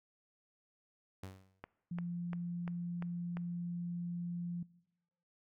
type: tone with exponential decay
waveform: sawtooth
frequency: 95 Hz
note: F#2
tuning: 46 cents sharp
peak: -38 dBFS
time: 1.23-1.6 s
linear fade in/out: 5 ms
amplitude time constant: 80 ms
type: click train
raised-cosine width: 0.5 ms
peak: -30 dBFS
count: 6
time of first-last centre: 1.64-3.37 s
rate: 2.89 Hz
type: tone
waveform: sine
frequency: 173.6 Hz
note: F3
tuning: 10 cents flat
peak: -37 dBFS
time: 1.91-4.63 s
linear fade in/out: 5 ms
effects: noise-tail reverb RT60 0.9 s tail -22 dB re dry